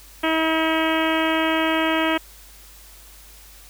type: harmonic tone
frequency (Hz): 320.5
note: E4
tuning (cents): -49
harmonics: 1 / 2 / 3 / 4 / 5 / 6 / 7 / 8 / 9 / 10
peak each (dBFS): -22 / -25 / -27 / -28 / -29 / -30 / -30 / -31 / -32 / -32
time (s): 0.23-2.18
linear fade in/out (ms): 10
effects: added 50 Hz sine -47 dBFS peak until 3.69 s + white hiss -47 dBFS RMS until 3.69 s